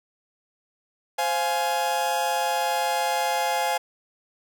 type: chord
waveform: 40% pulse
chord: F minor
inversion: second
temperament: just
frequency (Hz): 523.8 / 698.5 / 838.1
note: C5 / F5 / Ab5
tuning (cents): +2 / 0 / +16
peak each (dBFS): -29 / -27 / -24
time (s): 1.18-3.78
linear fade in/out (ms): 10
effects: none